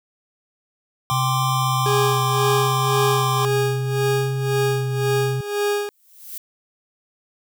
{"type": "chord", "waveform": "square", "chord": "G suspended fourth", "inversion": "none", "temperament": "equal", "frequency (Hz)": [784, 1046.5, 1174.7], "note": ["G5", "C6", "D6"], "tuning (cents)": [0, 0, 0], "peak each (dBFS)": [-28, -24, -25], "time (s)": [1.1, 3.45], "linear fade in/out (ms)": 0}
{"type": "tone with vibrato", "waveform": "sine", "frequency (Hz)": 129.6, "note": "C3", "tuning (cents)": -16, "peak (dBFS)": -21, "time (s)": [1.11, 5.41], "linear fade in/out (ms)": 5, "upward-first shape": "triangle", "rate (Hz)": 0.7, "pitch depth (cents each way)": 30}
{"type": "tone with tremolo", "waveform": "40% pulse", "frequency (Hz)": 411.2, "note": "G#4", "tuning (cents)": -17, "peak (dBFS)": -17, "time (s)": [1.86, 5.89], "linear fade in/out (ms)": 0, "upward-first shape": "sine", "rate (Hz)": 1.9, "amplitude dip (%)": 75}
{"type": "noise with exponential growth", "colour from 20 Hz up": "violet", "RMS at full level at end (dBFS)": -30, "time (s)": [5.87, 6.38], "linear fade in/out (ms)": 5, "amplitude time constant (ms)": 110}
{"effects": []}